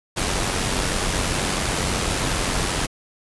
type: noise with amplitude modulation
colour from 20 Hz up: pink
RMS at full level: -21 dBFS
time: 0.16-2.87 s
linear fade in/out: 20 ms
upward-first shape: sine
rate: 92.4 Hz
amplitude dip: 40%
effects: resampled to 24000 Hz